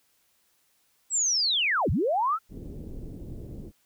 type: linear two-way sweep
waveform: sine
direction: down then up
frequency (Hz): 7902 to 58.27 to 1374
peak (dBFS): -22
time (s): 1.1-2.39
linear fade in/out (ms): 50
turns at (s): 1.9
type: low-pass noise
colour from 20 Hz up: pink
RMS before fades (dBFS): -39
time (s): 2.49-3.72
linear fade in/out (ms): 50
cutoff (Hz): 410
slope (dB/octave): 24
effects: white hiss -68 dBFS RMS until 3.85 s